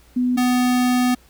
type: tone pair in turn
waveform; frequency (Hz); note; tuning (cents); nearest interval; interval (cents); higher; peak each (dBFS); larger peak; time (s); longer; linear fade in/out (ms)
sine / square; 249 / 249; B3 / B3; +14 / +14; unison; 0; neither; -16; neither; 0.16-0.37 / 0.37-1.15; second; 10
effects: added 60 Hz sine -51 dBFS peak until 1.29 s + pink hiss -54 dBFS RMS until 1.29 s